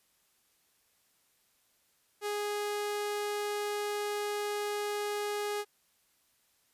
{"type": "tone", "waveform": "sawtooth", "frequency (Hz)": 414, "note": "G#4", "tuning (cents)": -5, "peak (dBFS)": -28, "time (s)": [2.21, 5.65], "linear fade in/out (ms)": 50, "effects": ["white hiss -71 dBFS RMS until 6.73 s", "resampled to 32000 Hz"]}